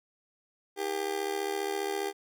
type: tone with amplitude modulation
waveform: 30% pulse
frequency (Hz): 399.3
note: G4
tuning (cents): +32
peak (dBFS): -24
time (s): 0.76-2.13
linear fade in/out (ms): 50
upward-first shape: sine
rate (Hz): 74.9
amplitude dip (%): 80
effects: none